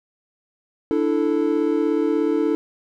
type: chord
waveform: triangle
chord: D suspended second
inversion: none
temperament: just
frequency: 293.7 / 330.4 / 440.5 Hz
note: D4 / E4 / A4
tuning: 0 / +4 / +2 cents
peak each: -20 dBFS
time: 0.91-2.55 s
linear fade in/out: 0 ms
effects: none